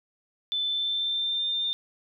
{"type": "tone with pitch glide", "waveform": "sine", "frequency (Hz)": [3520, 3604], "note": ["A7", "A7"], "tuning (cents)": [0, 41], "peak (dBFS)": -25, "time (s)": [0.52, 1.73], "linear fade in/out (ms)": 0, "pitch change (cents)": 41, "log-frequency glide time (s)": [0.63, 1.5], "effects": []}